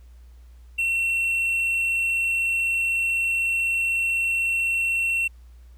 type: tone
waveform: triangle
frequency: 2714 Hz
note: E7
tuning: 50 cents sharp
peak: -19 dBFS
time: 0.78-5.28 s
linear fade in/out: 10 ms
effects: added 60 Hz sine -44 dBFS peak until 5.77 s + pink hiss -64 dBFS RMS until 5.77 s